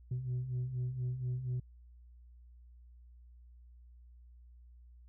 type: beating tone pair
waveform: sine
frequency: 122.4 / 126.6 Hz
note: B2 / B2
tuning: -15 / +43 cents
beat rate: 4.2 Hz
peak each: -39 / -33 dBFS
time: 0.11-1.6 s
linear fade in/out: 5 ms
effects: tanh soft clip ceiling -31 dBFS + added 60 Hz sine -54 dBFS peak until 5.08 s